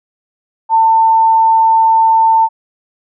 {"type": "tone", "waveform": "sine", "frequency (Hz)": 896, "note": "A5", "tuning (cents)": 31, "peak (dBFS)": -6, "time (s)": [0.69, 2.49], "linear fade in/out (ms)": 50, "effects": []}